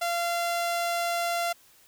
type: tone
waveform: sawtooth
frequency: 688 Hz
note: F5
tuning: 26 cents flat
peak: -22 dBFS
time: 0.01-1.53 s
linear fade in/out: 10 ms
effects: white hiss -58 dBFS RMS until 1.87 s